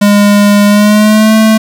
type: tone with pitch glide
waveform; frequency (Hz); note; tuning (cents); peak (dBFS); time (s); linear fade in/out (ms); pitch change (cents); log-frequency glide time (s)
square; 204.6 to 219.3; G#3 to A3; -26 to -6; -4; 0.01-1.58; 10; +120; 0.66-1.35
effects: 7-bit